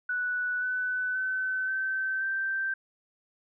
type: tone with pitch steps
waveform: sine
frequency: 1480 / 1500.7 / 1521.6 / 1542.8 / 1564.4 Hz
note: F#6 / F#6 / F#6 / G6 / G6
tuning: 0 / +24 / +48 / -28 / -4 cents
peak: -27 dBFS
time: 0.09-2.74 s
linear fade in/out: 5 ms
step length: 530 ms
effects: none